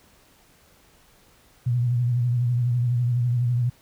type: tone with vibrato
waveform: sine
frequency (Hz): 121.6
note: B2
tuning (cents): -26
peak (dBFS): -19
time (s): 1.66-3.7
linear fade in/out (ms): 10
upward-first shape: triangle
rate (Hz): 12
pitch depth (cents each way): 63
effects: pink hiss -57 dBFS RMS until 3.81 s